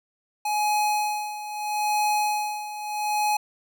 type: tone with tremolo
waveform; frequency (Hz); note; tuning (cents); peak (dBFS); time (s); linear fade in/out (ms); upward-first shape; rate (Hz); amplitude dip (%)
square; 841; G#5; +22; -21; 0.45-3.37; 5; sine; 0.77; 75
effects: none